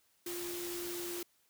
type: tone in noise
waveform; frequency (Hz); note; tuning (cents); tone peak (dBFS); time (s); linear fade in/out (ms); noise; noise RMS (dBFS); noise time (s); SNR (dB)
sine; 349.2; F4; 0; -40; 0.26-1.23; 5; white; -43; 0.26-1.23; 0
effects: white hiss -72 dBFS RMS until 1.49 s